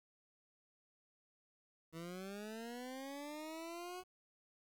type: linear sweep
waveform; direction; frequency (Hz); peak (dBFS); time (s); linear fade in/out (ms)
20% pulse; up; 159.8 to 370; -40; 1.92-4.04; 50
effects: 11-bit